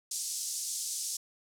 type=band-pass noise; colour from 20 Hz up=pink; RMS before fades=-36 dBFS; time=0.11-1.17 s; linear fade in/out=5 ms; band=5400 to 10000 Hz; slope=24 dB/octave; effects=none